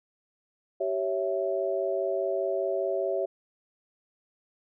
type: chord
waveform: sine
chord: C# diminished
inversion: second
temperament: equal with one note detuned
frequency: 386.8 / 554.4 / 659.3 Hz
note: G4 / C#5 / E5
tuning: -23 / 0 / 0 cents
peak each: -30 dBFS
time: 0.8-3.26 s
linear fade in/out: 10 ms
effects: none